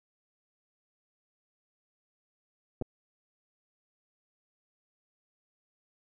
clicks, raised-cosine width 2 ms, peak -21 dBFS, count 2, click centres 2.814 / 2.822 s, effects none

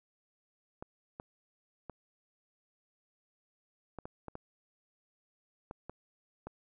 clicks, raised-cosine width 1 ms, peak -28 dBFS, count 10, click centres 0.825 / 1.199 / 1.897 / 3.987 / 4.055 / 4.283 / 4.354 / 5.711 / 5.896 / 6.47 s, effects none

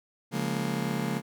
35% pulse chord, Bb minor seventh, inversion first, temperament just, 139.85 / 174.81 / 209.8 / 233.1 Hz, Db3 / F3 / Ab3 / Bb3, +16 / +2 / +18 / 0 cents, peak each -32 dBFS, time 0.31-1.22 s, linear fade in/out 50 ms, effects none

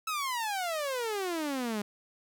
sawtooth exponential sweep, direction down, 1318.5 to 200.9 Hz, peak -27 dBFS, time 0.07-1.82 s, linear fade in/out 5 ms, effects none

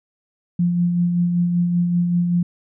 sine tone with tremolo, 174.61 Hz, F3, in tune, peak -14 dBFS, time 0.59-2.43 s, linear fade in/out 5 ms, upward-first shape sine, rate 5.2 Hz, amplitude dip 35%, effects none

